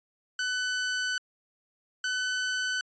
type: tone pair in turn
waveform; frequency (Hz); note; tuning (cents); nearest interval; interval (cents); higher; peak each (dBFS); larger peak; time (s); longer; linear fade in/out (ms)
sawtooth; 1500 / 1506.1; F#6 / F#6; +23 / +30; unison; 7; second; -24; neither; 0.39-1.18 / 2.04-2.81; first; 2
effects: resampled to 16000 Hz